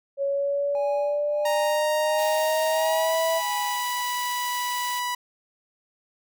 sine exponential sweep, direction up, 554.4 to 659.3 Hz, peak -22 dBFS, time 0.17-3.42 s, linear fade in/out 50 ms
triangle tone with tremolo, 827 Hz, G#5, 8 cents flat, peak -27 dBFS, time 0.75-4.02 s, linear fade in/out 0 ms, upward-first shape sine, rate 1.5 Hz, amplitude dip 90%
sawtooth tone with pitch glide, 932 to 982.9 Hz, A#5 to B5, -1 to -9 cents, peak -22 dBFS, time 1.45-5.15 s, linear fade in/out 5 ms, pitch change +92 cents, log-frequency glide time 2.71-3.13 s
white high-pass noise, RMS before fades -38 dBFS, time 2.18-5 s, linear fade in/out 10 ms, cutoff 1700 Hz, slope 24 dB/octave
effects none

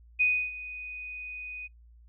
sine tone with ADSR envelope, 2489 Hz, D#7, in tune, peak -20 dBFS, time 0.19-1.68 s, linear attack 19 ms, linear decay 300 ms, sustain -17 dB, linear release 24 ms, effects noise-tail reverb RT60 0.1 s tail -20 dB re dry + added 58 Hz sine -52 dBFS peak until 2.08 s

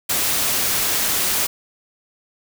white noise, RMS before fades -20 dBFS, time 0.09-1.47 s, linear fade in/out 10 ms, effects none

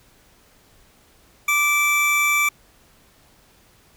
square tone pair together, 1174.7 / 2325 Hz, D6 / D7, 0 / -18 cents, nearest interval octave, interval 1182 cents, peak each -24 / -18 dBFS, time 1.48-2.49 s, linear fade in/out 5 ms, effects pink hiss -55 dBFS RMS until 3.96 s

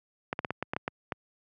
clicks, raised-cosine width 0.5 ms, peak -15 dBFS, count 9, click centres 0.329 / 0.391 / 0.448 / 0.506 / 0.626 / 0.735 / 0.765 / 0.879 / 1.122 s, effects high-pass 100 Hz 12 dB/octave

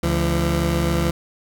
20% pulse tone pair together, 71.4 / 169.82 Hz, D2 / F3, -48 / -48 cents, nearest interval octave + minor third, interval 1500 cents, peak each -16 dBFS, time 0.03-1.11 s, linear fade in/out 5 ms, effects none

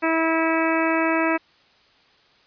harmonic tone, 324.8 Hz, E4, 26 cents flat, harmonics 1 / 2 / 3 / 4 / 5 / 6 / 7 / 8, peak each -22 / -25 / -27 / -28 / -29 / -30 / -30 / -31 dBFS, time 0.02-1.38 s, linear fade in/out 20 ms, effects white hiss -57 dBFS RMS until 2.46 s + resampled to 11025 Hz

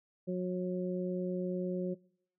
harmonic tone, 181.8 Hz, F#3, 30 cents flat, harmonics 1 / 2 / 3, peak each -34 / -37 / -39 dBFS, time 0.27-1.95 s, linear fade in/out 20 ms, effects noise-tail reverb RT60 0.7 s tail -24 dB re dry

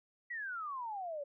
sine exponential sweep, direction down, 1975.5 to 553 Hz, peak -38 dBFS, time 0.3-1.24 s, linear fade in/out 10 ms, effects none

